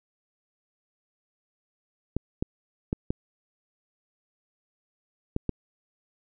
clicks, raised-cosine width 3 ms, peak -13 dBFS, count 6, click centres 2.166 / 2.425 / 2.929 / 3.105 / 5.364 / 5.493 s, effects none

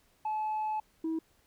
sine tone pair in turn, 861 / 322.5 Hz, A5 / E4, -38 / -38 cents, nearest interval octave + perfect fourth, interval 1700 cents, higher first, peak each -28 dBFS, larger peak neither, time 0.25-0.8 / 1.04-1.19 s, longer first, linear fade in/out 5 ms, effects tanh soft clip ceiling -28 dBFS + pink hiss -68 dBFS RMS until 1.46 s

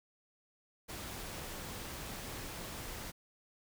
pink noise, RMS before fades -44 dBFS, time 0.88-3.12 s, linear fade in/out 20 ms, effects none

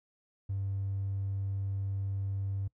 triangle tone, 98 Hz, G2, in tune, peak -28 dBFS, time 0.49-2.68 s, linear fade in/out 10 ms, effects noise-tail reverb RT60 0.1 s tail -25 dB re dry + tanh soft clip ceiling -27 dBFS

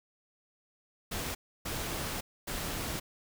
pink noise bursts at uneven times, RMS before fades -36 dBFS, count 3, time 1.11-1.35 / 1.65-2.21 / 2.47-3 s, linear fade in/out 10 ms, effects none

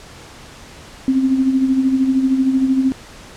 sine tone with tremolo, 263.8 Hz, C4, 14 cents sharp, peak -10 dBFS, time 1.08-2.92 s, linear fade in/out 0 ms, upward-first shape sine, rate 13 Hz, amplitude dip 55%, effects pink hiss -39 dBFS RMS until 3.36 s + low-pass 8000 Hz 12 dB/octave

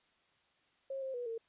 sine tone with pitch steps, 540 / 530 / 486.8 / 455.5 Hz, C#5 / C5 / B4 / A#4, -45 / +22 / -25 / -40 cents, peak -37 dBFS, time 0.9-1.38 s, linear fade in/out 5 ms, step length 120 ms, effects white hiss -72 dBFS RMS until 1.48 s + resampled to 8000 Hz

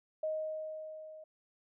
sine tone with level ramp, 625 Hz, D#5, 8 cents sharp, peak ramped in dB -31 to -48 dBFS, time 0.23-1.24 s, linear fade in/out 5 ms, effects none

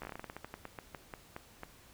slowing click train, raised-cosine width 0.5 ms, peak -27 dBFS, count 19, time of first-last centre 0.02-1.634 s, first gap 14 ms, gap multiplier 1.19, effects pink hiss -59 dBFS RMS until 1.93 s

